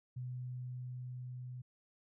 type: tone with level ramp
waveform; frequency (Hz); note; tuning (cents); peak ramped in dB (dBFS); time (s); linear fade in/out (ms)
sine; 125.4; B2; +27; -39 to -43; 0.16-1.62; 10
effects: none